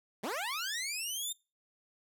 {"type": "linear sweep", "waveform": "15% pulse", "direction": "up", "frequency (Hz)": [170, 3679], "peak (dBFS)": -28, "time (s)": [0.23, 1.33], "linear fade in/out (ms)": 10, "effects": ["noise-tail reverb RT60 0.3 s tail -24 dB re dry"]}